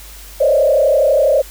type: tone with frequency modulation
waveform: sine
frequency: 576 Hz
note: D5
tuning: 34 cents flat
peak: -9 dBFS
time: 0.4-1.42 s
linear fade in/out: 10 ms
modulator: 32.2 Hz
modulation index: 1.8
effects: added 50 Hz sine -36 dBFS peak until 1.5 s + white hiss -38 dBFS RMS until 1.5 s